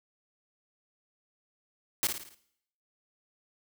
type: noise with echo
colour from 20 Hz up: white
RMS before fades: -27 dBFS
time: 2.03-2.07 s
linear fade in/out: 0 ms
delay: 55 ms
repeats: 5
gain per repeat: -6 dB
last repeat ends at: 2.345 s
effects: noise-tail reverb RT60 0.7 s tail -18 dB re dry